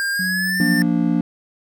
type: tone with pitch glide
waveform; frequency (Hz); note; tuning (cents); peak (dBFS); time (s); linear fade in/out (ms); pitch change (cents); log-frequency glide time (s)
square; 1604 to 1790.1; G6 to A6; +39 to +29; -20; 0-0.82; 0; +190; 0.12-0.59
type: tone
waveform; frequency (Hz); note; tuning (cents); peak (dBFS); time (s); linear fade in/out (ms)
sine; 185; F#3; 0; -24; 0.19-0.85; 5
type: chord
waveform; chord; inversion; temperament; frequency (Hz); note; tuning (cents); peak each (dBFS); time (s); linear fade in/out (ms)
triangle; Bb major; second; just; 174.81 / 233.1 / 291.4; F3 / Bb3 / D4; +2 / 0 / -13; -18; 0.6-1.21; 2
effects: none